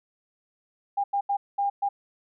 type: tone bursts at uneven times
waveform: sine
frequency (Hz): 803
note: G5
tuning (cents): +41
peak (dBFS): -22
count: 5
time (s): 0.97-1.04 / 1.13-1.21 / 1.29-1.37 / 1.58-1.7 / 1.82-1.89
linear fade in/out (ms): 10
effects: none